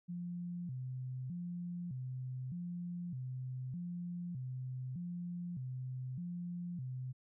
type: tone with vibrato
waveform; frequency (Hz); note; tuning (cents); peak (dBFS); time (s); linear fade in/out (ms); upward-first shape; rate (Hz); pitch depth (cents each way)
sine; 150; D3; +37; -39; 0.08-7.13; 20; square; 0.82; 270
effects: none